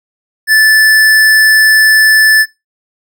square tone, 1750 Hz, A6, 10 cents flat, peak -5 dBFS, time 0.47-2.46 s, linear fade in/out 50 ms, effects noise-tail reverb RT60 0.2 s tail -18 dB re dry

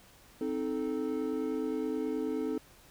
triangle chord, A diminished, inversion first, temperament equal with one note detuned, 261.6 / 311.1 / 436.2 Hz, C4 / Eb4 / A4, 0 / 0 / -15 cents, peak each -33 dBFS, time 0.41-2.58 s, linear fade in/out 2 ms, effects pink hiss -58 dBFS RMS until 2.9 s

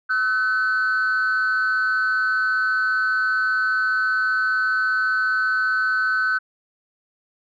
sine tone pair together, 1297 / 1511.9 Hz, E6 / F#6, -28 / +37 cents, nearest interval minor third, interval 265 cents, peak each -23 / -17 dBFS, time 0.09-6.39 s, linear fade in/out 20 ms, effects tanh soft clip ceiling -15 dBFS

